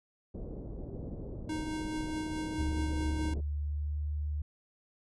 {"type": "low-pass noise", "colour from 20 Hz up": "pink", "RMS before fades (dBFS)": -41, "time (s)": [0.34, 3.41], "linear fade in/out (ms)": 10, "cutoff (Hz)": 510, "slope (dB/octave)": 24}
{"type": "tone with tremolo", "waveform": "square", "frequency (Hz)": 311.1, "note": "D#4", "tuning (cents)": 0, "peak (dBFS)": -34, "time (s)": [1.49, 3.34], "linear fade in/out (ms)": 5, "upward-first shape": "triangle", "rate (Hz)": 4.7, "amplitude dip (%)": 35}
{"type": "tone with pitch glide", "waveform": "sine", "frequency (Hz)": [73.42, 74.44], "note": ["D2", "D2"], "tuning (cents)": [0, 24], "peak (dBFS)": -31, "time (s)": [2.58, 4.42], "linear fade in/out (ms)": 5, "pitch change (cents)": 24, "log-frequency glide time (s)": [3.58, 4.02]}
{"effects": ["resampled to 24000 Hz"]}